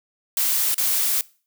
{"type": "noise with dropouts", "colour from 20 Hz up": "blue", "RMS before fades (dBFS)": -21, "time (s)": [0.37, 1.21], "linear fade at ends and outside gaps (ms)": 1, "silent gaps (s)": [0.744, 0.78], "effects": ["noise-tail reverb RT60 0.4 s tail -22 dB re dry"]}